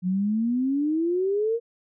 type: exponential sweep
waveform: sine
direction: up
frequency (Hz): 177.3 to 473.9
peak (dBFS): -21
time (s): 0.02-1.6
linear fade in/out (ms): 50
effects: none